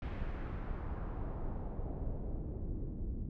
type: noise with low-pass filter sweep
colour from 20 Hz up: brown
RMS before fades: -39 dBFS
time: 0.02-3.29 s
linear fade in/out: 2 ms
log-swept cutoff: 2500 to 260 Hz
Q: 1.2
effects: none